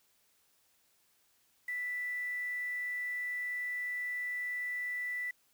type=tone with quantisation; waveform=sine; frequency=1975.5 Hz; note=B6; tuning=in tune; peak=-34 dBFS; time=1.68-5.31 s; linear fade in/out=5 ms; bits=9; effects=white hiss -71 dBFS RMS until 5.53 s